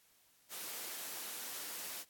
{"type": "high-pass noise", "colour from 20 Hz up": "white", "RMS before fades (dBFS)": -44, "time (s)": [0.49, 2.05], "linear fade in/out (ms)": 50, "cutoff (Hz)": 230, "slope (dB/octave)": 12, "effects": ["white hiss -69 dBFS RMS until 2.09 s", "AAC 64 kbps"]}